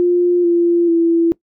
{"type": "tone with pitch steps", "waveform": "sine", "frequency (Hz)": [352.5, 343.5, 334.6], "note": ["F4", "F4", "E4"], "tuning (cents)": [16, -29, 26], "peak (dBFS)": -10, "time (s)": [0, 1.32], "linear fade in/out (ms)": 0, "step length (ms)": 440, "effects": ["noise-tail reverb RT60 0.1 s tail -21 dB re dry"]}